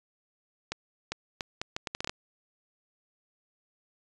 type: accelerating click train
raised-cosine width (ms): 0.2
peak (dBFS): -15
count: 11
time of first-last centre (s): 0.72-2.095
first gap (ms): 400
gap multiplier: 0.72
effects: resampled to 22050 Hz